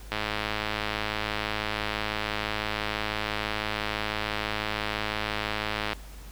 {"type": "click train", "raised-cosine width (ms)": 0.3, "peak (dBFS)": -12, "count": 617, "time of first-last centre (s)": [0.12, 5.931], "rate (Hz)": 106, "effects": ["added 50 Hz sine -41 dBFS peak until 6.31 s", "pink hiss -50 dBFS RMS until 6.31 s"]}